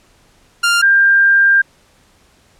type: tone pair in turn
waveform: sawtooth / sine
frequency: 1396.9 / 1594.6 Hz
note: F6 / G6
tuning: 0 / +29 cents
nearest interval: major second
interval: 229 cents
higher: second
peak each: -7 dBFS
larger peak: neither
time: 0.63-0.82 / 0.82-1.62 s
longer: second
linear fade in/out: 10 ms
effects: pink hiss -52 dBFS RMS until 2.59 s + low-pass 10000 Hz 12 dB/octave